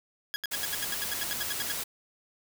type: tone bursts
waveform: 20% pulse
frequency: 1661.2 Hz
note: G#6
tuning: in tune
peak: -26 dBFS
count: 15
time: 0.34-1.718 s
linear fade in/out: 0 ms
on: 20 ms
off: 77 ms
type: noise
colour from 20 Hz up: white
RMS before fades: -34 dBFS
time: 0.51-1.84 s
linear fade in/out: 10 ms
effects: none